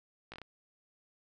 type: slowing click train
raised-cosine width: 0.3 ms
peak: -29 dBFS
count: 5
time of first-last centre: 0.32-0.417 s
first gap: 17 ms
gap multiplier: 1.24
effects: none